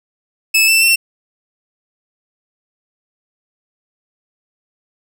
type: tone with pitch steps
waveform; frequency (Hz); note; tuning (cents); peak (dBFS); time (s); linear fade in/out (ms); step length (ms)
sawtooth; 2609 / 2664 / 2704; E7 / E7 / E7; -18 / +18 / +43; -6; 0.54-0.96; 10; 140
effects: none